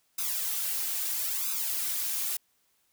blue noise with flanger, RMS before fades -31 dBFS, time 0.18-2.37 s, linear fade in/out 5 ms, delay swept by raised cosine 0.79 to 3.79 ms, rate 0.76 Hz, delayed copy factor +0.95, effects white hiss -71 dBFS RMS until 2.92 s

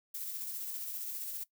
violet noise with tremolo, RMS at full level -39 dBFS, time 0.14-1.44 s, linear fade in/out 10 ms, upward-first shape square, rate 15 Hz, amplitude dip 25%, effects noise-tail reverb RT60 0.1 s tail -19 dB re dry

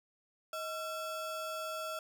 square ring-modulated tone, 995 Hz, B5, 13 cents sharp, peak -35 dBFS, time 0.53-1.99 s, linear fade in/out 2 ms, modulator 363 Hz, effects none

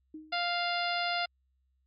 sine tone with exponential decay, 311.1 Hz, D#4, in tune, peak -38 dBFS, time 0.14-0.51 s, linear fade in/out 5 ms, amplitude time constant 79 ms
harmonic tone, 698.5 Hz, F5, in tune, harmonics 1 / 2 / 3 / 4 / 5 / 6 / 7, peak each -32 / -35 / -37 / -38 / -39 / -40 / -40 dBFS, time 0.32-1.26 s, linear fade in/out 10 ms
effects added 65 Hz sine -70 dBFS peak until 1.86 s + MP3 48 kbps

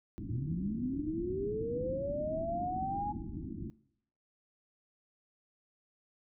white low-pass noise, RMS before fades -41 dBFS, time 0.18-3.7 s, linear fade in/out 0 ms, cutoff 340 Hz, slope 96 dB/octave
sine linear sweep, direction up, 103.5 to 840 Hz, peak -33 dBFS, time 0.29-3.13 s, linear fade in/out 20 ms
effects noise-tail reverb RT60 0.7 s tail -20 dB re dry

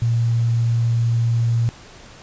sine tone with quantisation, 116.54 Hz, A#2, in tune, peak -15 dBFS, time 0.02-1.69 s, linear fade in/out 0 ms, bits 7, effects pink hiss -43 dBFS RMS until 2.22 s + resampled to 16000 Hz

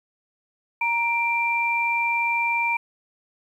sine tone pair together, 937 / 2361 Hz, A#5 / D7, +9 / +9 cents, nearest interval octave + major third, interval 1600 cents, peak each -24 / -22 dBFS, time 0.81-2.77 s, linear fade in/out 5 ms, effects 9-bit

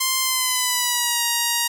5% pulse tone with pitch glide, 1046.5 to 943.2 Hz, C6 to A#5, 0 to +20 cents, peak -7 dBFS, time 0-1.68 s, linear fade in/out 10 ms, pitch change -180 cents, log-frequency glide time 0.21-1.23 s, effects none

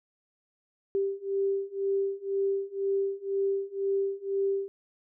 sine beating tone pair, 392 / 394 Hz, G4 / G4, 0 / +9 cents, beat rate 2 Hz, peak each -30 / -29 dBFS, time 0.95-4.68 s, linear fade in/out 0 ms, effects none

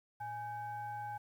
sine tone with frequency modulation, 830.6 Hz, G#5, in tune, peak -39 dBFS, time 0.2-1.18 s, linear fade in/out 10 ms, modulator 716 Hz, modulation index 0.57, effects 11-bit

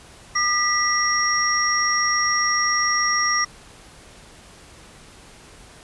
sine tone cluster, 1207 / 1961 / 5600 Hz, D6 / B6 / F8, +47 / -13 / +4 cents, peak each -22 dBFS, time 0.35-3.45 s, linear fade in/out 10 ms, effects pink hiss -46 dBFS RMS until 5.83 s + resampled to 24000 Hz

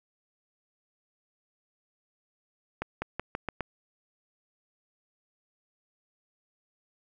accelerating click train, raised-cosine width 0.5 ms, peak -16 dBFS, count 6, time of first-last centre 2.82-3.607 s, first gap 200 ms, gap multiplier 0.88, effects none

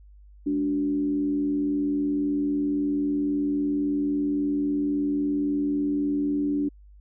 sine tone with frequency modulation, 290.3 Hz, D4, 20 cents flat, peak -22 dBFS, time 0.46-6.69 s, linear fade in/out 10 ms, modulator 81.9 Hz, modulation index 0.45, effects added 50 Hz sine -47 dBFS peak until 7 s

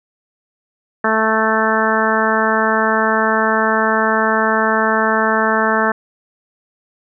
harmonic tone, 220 Hz, A3, in tune, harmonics 1 / 2 / 3 / 4 / 5 / 6 / 7 / 8, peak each -21 / -21 / -21 / -21 / -21 / -21 / -21 / -21 dBFS, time 1.04-5.92 s, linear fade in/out 5 ms, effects none

